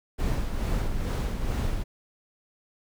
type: noise with tremolo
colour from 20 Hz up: brown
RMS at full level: -25 dBFS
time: 0.18-1.84 s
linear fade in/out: 20 ms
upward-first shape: sine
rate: 2.3 Hz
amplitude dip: 45%
effects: none